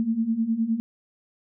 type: beating tone pair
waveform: sine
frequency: 220 / 229.7 Hz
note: A3 / A#3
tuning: 0 / -25 cents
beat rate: 9.7 Hz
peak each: -27 / -23 dBFS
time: 0-0.8 s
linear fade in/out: 0 ms
effects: none